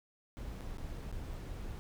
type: noise with dropouts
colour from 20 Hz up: brown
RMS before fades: -42 dBFS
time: 0.37-1.79 s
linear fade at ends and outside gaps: 0 ms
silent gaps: 0.608-0.616 / 0.772-0.783 / 1.115-1.126 / 1.335-1.34 s
effects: none